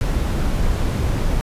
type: noise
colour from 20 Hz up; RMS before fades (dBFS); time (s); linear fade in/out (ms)
brown; -19; 0.01-1.41; 0
effects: resampled to 32000 Hz